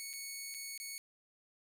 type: tone with dropouts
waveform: 10% pulse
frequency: 2217 Hz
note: C#7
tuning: in tune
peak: -33 dBFS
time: 0-0.98 s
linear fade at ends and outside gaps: 0 ms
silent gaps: 0.131-0.136 / 0.541-0.546 / 0.777-0.8 s
effects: none